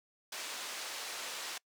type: band-pass noise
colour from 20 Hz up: white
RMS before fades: -42 dBFS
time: 0.32-1.58 s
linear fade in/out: 5 ms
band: 440 to 6100 Hz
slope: 12 dB/octave
effects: noise-tail reverb RT60 0.1 s tail -25 dB re dry